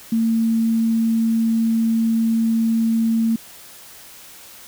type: tone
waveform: sine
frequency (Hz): 226.3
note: A3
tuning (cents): +49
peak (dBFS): -15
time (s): 0.12-3.36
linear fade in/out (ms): 5
effects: white hiss -42 dBFS RMS until 4.67 s